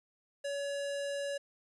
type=tone; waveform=square; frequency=565 Hz; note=C#5; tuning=33 cents sharp; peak=-35 dBFS; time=0.44-1.38 s; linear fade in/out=10 ms; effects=resampled to 24000 Hz + 11-bit